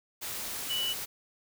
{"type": "tone in noise", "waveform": "sine", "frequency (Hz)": 2960, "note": "F#7", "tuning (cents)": 0, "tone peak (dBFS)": -29, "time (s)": [0.69, 0.94], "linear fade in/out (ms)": 20, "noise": "white", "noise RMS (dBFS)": -37, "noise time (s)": [0.21, 1.06], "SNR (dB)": 5, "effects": []}